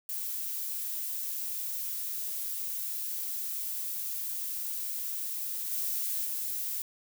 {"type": "noise with level steps", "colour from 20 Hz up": "violet", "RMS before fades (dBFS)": [-35, -32, -34], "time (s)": [0.09, 6.82], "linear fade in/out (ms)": 2, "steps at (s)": [5.71, 6.25], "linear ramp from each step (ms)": 10, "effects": []}